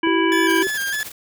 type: harmonic tone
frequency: 329.6 Hz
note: E4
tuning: in tune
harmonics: 1 / 3 / 5 / 7 / 9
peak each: -18 / -23 / -25 / -26 / -28 dBFS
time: 0.03-0.63 s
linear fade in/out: 5 ms
type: tone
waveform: sine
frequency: 382.6 Hz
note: G4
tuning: 42 cents flat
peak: -21 dBFS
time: 0.07-0.67 s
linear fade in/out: 0 ms
type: tone with vibrato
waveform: 40% pulse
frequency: 1661.2 Hz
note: G#6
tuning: in tune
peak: -21 dBFS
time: 0.32-1.03 s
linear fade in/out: 0 ms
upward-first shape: square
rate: 3.3 Hz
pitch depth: 59 cents each way
type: noise with tremolo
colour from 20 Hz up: white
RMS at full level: -31 dBFS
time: 0.49-1.12 s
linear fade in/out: 5 ms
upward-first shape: triangle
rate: 16 Hz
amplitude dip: 80%
effects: none